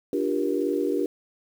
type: chord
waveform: sine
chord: G minor seventh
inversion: second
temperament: equal with one note detuned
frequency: 293.7 / 349.2 / 392 / 474 Hz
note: D4 / F4 / G4 / Bb4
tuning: 0 / 0 / 0 / +29 cents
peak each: -27 / -29 / -27 / -29 dBFS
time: 0.13-1.06 s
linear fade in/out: 2 ms
effects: 8-bit